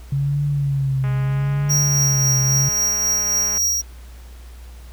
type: tone with vibrato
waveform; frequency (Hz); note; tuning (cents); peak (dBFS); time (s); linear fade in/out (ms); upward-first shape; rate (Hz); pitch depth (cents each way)
sine; 138; C#3; -7; -17; 0.12-2.69; 5; triangle; 0.77; 88
type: click train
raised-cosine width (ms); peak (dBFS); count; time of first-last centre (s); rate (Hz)
0.5; -21; 526; 1.04-3.576; 207
type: tone with tremolo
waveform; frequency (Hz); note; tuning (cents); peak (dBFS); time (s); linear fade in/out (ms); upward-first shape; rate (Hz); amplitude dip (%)
square; 5680; F8; +28; -16; 1.69-3.82; 20; triangle; 3.7; 35
effects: added 60 Hz sine -36 dBFS peak until 4.92 s + pink hiss -49 dBFS RMS until 4.92 s